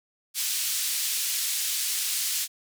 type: band-pass noise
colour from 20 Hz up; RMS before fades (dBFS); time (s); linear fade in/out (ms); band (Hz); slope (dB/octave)
white; -28; 0.34-2.48; 50; 2900 to 12000; 12
effects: none